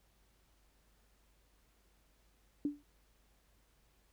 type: tone with exponential decay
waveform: sine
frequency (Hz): 290.9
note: D4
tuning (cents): -16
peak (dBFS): -28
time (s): 2.65-2.83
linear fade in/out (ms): 2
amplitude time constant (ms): 37
effects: added 50 Hz sine -70 dBFS peak until 4.12 s + pink hiss -73 dBFS RMS until 4.12 s